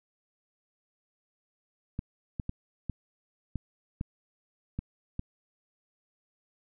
clicks, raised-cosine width 5 ms, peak -20 dBFS, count 8, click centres 1.991 / 2.398 / 2.494 / 2.897 / 3.557 / 4.011 / 4.79 / 5.194 s, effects none

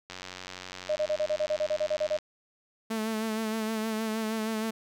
click train, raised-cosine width 0.2 ms, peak -22 dBFS, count 193, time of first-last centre 0.1-2.187 s, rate 92 Hz
sine tone bursts, 611 Hz, D#5, 32 cents flat, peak -24 dBFS, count 13, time 0.89-2.172 s, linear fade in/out 10 ms, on 70 ms, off 31 ms
sawtooth tone with vibrato, 220 Hz, A3, in tune, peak -25 dBFS, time 2.9-4.71 s, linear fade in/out 10 ms, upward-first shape sine, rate 6.4 Hz, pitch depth 35 cents each way
effects none

